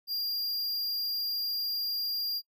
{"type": "tone", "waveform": "square", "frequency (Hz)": 4791, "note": "D8", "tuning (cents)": 34, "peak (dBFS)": -30, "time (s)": [0.07, 2.42], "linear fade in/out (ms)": 50, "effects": ["noise-tail reverb RT60 0.1 s tail -23 dB re dry"]}